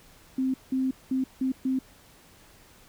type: tone bursts at uneven times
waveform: sine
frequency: 261.7 Hz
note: C4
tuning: in tune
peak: -23 dBFS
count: 5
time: 0.38-0.54 / 0.72-0.91 / 1.11-1.24 / 1.41-1.52 / 1.65-1.79 s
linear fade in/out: 5 ms
effects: pink hiss -55 dBFS RMS until 2.88 s